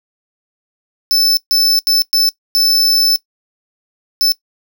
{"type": "tone bursts at uneven times", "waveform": "45% pulse", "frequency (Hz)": 5274, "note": "E8", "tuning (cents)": 0, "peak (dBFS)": -10, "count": 6, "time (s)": [[1.11, 1.37], [1.51, 1.79], [1.87, 2.02], [2.13, 2.29], [2.55, 3.16], [4.21, 4.32]], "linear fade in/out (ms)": 0, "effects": ["noise-tail reverb RT60 0.1 s tail -19 dB re dry"]}